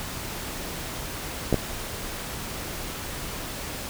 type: clicks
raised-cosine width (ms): 2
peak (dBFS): -7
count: 2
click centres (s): 1.527 / 1.543
effects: pink hiss -34 dBFS RMS until 3.89 s